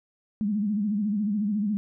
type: tone with vibrato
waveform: sine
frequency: 207.5 Hz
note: G#3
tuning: 1 cent flat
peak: -23 dBFS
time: 0.41-1.77 s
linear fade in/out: 0 ms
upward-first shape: sine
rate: 14 Hz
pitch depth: 95 cents each way
effects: none